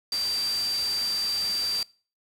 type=tone in noise; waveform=sine; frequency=4688 Hz; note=D8; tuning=4 cents flat; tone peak=-25 dBFS; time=0.12-1.83 s; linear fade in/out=2 ms; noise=white; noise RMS=-35 dBFS; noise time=0.12-1.83 s; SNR=+7 dB; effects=noise-tail reverb RT60 0.4 s tail -24 dB re dry + low-pass 12000 Hz 12 dB/octave